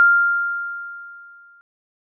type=tone with exponential decay; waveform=sine; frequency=1396.9 Hz; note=F6; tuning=in tune; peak=-8 dBFS; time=0-1.61 s; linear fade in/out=0 ms; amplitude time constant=350 ms; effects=none